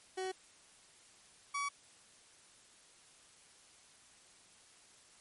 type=tone pair in turn; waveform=30% pulse; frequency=375.4 / 1134.7 Hz; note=F#4 / C#6; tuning=+25 / +40 cents; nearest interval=octave + perfect fifth; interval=1915 cents; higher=second; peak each=-34 / -32 dBFS; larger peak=second; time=0.17-0.32 / 1.54-1.69 s; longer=neither; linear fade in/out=10 ms; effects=white hiss -62 dBFS RMS until 5.2 s + MP3 48 kbps